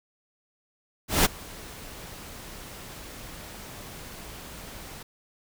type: noise with ADSR envelope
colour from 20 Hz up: pink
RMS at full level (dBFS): -18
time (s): 1.08-5.03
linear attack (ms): 170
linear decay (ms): 20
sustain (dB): -24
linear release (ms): 6
effects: none